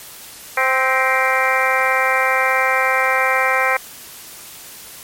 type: harmonic tone with a mistuned harmonic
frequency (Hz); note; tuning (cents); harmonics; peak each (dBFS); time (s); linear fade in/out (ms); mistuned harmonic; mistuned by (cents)
261.1; C4; -3; 2 / 3 / 4 / 5 / 6 / 7 / 8 / 9; -22 / -22 / -22 / -22 / -22 / -22 / -22 / -22; 0.57-3.77; 5; 7; +53
effects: white hiss -37 dBFS RMS until 5.03 s + MP3 64 kbps